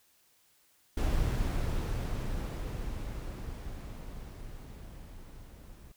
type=noise with level ramp; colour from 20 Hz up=brown; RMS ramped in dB=-28 to -51 dBFS; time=0.97-5.92 s; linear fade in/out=5 ms; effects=white hiss -67 dBFS RMS until 5.96 s